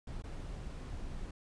brown noise with dropouts, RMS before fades -42 dBFS, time 0.07-1.31 s, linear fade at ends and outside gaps 5 ms, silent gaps 0.223-0.238 s, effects resampled to 22050 Hz

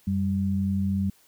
sine tone pair together, 91.9 / 195.22 Hz, F#2 / G3, -11 / -7 cents, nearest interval octave + minor second, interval 1304 cents, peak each -27 / -24 dBFS, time 0.07-1.1 s, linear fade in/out 5 ms, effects white hiss -60 dBFS RMS until 1.27 s

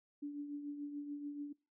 sine tone with tremolo, 289.8 Hz, D4, 23 cents flat, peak -38 dBFS, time 0.22-1.53 s, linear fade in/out 10 ms, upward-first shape triangle, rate 6.9 Hz, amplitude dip 55%, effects noise-tail reverb RT60 0.3 s tail -23 dB re dry

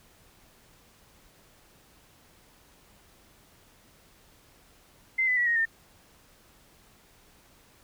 sine tone with pitch steps, 2072 / 2004 / 1937.7 / 1873.9 / 1812.1 Hz, C7 / B6 / B6 / A#6 / A#6, -17 / +25 / -33 / +9 / -49 cents, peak -22 dBFS, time 5.18-5.655 s, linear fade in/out 10 ms, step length 95 ms, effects pink hiss -59 dBFS RMS until 7.83 s

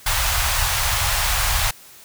pink band-stop noise, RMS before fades -20 dBFS, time 0.06-1.71 s, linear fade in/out 5 ms, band 100 to 750 Hz, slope 24 dB/octave, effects white hiss -45 dBFS RMS until 2.04 s

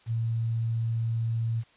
sine tone with quantisation, 114.4 Hz, A#2, 32 cents flat, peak -25 dBFS, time 0.06-1.64 s, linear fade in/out 50 ms, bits 9, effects white hiss -60 dBFS RMS until 1.76 s + resampled to 8000 Hz

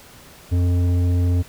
triangle tone with tanh clipping, 88.5 Hz, F2, 23 cents sharp, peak -17 dBFS, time 0.51-1.43 s, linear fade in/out 20 ms, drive 15 dB, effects pink hiss -45 dBFS RMS until 1.48 s

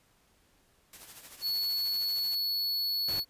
white noise with tremolo, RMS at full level -47 dBFS, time 0.93-2.35 s, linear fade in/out 2 ms, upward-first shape sine, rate 13 Hz, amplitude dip 55%
square tone, 4402 Hz, C#8, 13 cents flat, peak -29 dBFS, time 1.41-3.25 s, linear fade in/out 50 ms
pink noise, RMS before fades -42 dBFS, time 3.08-3.2 s, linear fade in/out 5 ms
effects pink hiss -67 dBFS RMS until 3.29 s + resampled to 32000 Hz

